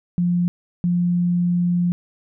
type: tone bursts at uneven times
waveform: sine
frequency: 175.6 Hz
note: F3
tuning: 10 cents sharp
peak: -16 dBFS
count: 2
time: 0.18-0.48 / 0.84-1.92 s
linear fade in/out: 0 ms
effects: none